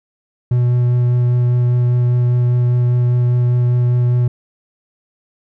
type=tone with vibrato; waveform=triangle; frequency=122.5 Hz; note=B2; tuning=14 cents flat; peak=-9 dBFS; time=0.51-4.28 s; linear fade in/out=5 ms; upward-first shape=triangle; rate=5 Hz; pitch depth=11 cents each way; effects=none